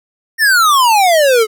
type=exponential sweep; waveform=square; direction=down; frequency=1854 to 420.6 Hz; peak=-8 dBFS; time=0.38-1.47 s; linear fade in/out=50 ms; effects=none